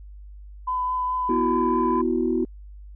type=tone with vibrato; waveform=sine; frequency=1006 Hz; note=B5; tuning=32 cents sharp; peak=-22 dBFS; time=0.67-2.02 s; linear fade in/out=10 ms; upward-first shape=triangle; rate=4.7 Hz; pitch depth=12 cents each way
type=chord; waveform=sine; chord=B suspended fourth; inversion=none; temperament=equal; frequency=246.9 / 329.6 / 370 Hz; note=B3 / E4 / F#4; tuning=0 / 0 / 0 cents; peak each=-24 dBFS; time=1.29-2.45 s; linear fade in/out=5 ms
effects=tanh soft clip ceiling -11 dBFS + added 50 Hz sine -39 dBFS peak until 2.95 s